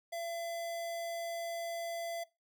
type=tone; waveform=square; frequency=675 Hz; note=E5; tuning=41 cents sharp; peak=-38 dBFS; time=0.12-2.24 s; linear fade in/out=10 ms; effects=noise-tail reverb RT60 0.2 s tail -18 dB re dry